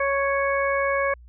harmonic tone, 554.4 Hz, C#5, in tune, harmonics 1 / 2 / 3 / 4, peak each -23 / -26 / -28 / -29 dBFS, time 0-1.14 s, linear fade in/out 5 ms, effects added 60 Hz sine -44 dBFS peak until 1.28 s

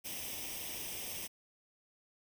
white noise with comb filter, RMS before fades -42 dBFS, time 0.04-1.28 s, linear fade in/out 20 ms, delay 0.35 ms, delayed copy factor +0.7, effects none

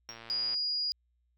triangle tone with exponential decay, 5588 Hz, F8, in tune, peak -37 dBFS, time 0.09-0.23 s, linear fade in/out 1 ms, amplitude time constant 30 ms
click train, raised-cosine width 0.3 ms, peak -31 dBFS, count 53, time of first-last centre 0.09-0.542 s, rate 115 Hz
sine tone, 4877 Hz, D#8, 35 cents flat, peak -29 dBFS, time 0.3-0.92 s, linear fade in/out 0 ms
effects added 60 Hz sine -70 dBFS peak until 1.37 s

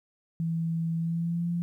sine tone with pitch glide, 164.81 to 172.01 Hz, E3 to F3, 0 to -26 cents, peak -26 dBFS, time 0.4-1.62 s, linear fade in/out 0 ms, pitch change +74 cents, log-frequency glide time 0.97-1.5 s, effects 11-bit

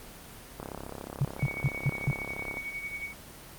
click train, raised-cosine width 1 ms, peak -23 dBFS, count 68, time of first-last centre 0.6-2.571 s, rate 34 Hz
sine tone bursts, 138 Hz, C#3, 7 cents flat, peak -22 dBFS, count 5, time 1.21-2.11 s, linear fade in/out 0 ms, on 36 ms, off 180 ms
sine tone with tremolo, 2238 Hz, C#7, 16 cents sharp, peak -32 dBFS, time 1.38-3.14 s, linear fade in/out 50 ms, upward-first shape sine, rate 11 Hz, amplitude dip 60%
effects pink hiss -47 dBFS RMS until 3.58 s + Opus 24 kbps

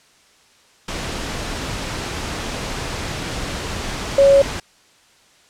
sine tone in noise, 554.4 Hz, C#5, in tune, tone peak -8 dBFS, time 4.18-4.42 s, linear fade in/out 5 ms, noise pink, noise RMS -26 dBFS, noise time 0.88-4.6 s, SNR +15 dB, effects white hiss -53 dBFS RMS until 5.49 s + low-pass 7000 Hz 12 dB/octave

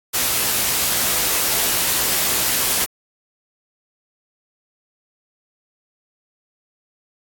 white noise with comb filter, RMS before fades -19 dBFS, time 0.13-2.86 s, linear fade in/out 20 ms, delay 16 ms, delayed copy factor +0.6, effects AAC 64 kbps

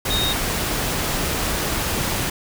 sine tone in noise, 3729 Hz, A#7, in tune, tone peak -21 dBFS, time 0.1-0.33 s, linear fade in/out 5 ms, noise pink, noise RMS -23 dBFS, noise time 0.05-2.3 s, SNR -1 dB, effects none

